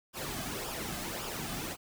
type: noise with flanger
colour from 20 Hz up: pink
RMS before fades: -38 dBFS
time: 0.13-1.77 s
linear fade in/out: 50 ms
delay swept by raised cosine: 0.48 to 2.18 ms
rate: 1.8 Hz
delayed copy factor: -0.6
effects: none